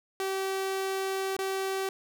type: tone with dropouts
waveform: sawtooth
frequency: 384.9 Hz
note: G4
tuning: 32 cents flat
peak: -25 dBFS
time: 0.2-1.89 s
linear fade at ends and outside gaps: 1 ms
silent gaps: 1.366-1.389 s
effects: none